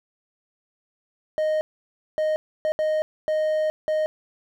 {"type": "tone bursts at uneven times", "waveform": "triangle", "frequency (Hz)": 620, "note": "D#5", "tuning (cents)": -6, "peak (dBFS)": -18, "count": 6, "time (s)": [[1.38, 1.61], [2.18, 2.36], [2.65, 2.72], [2.79, 3.02], [3.28, 3.7], [3.88, 4.06]], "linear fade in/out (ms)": 0, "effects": []}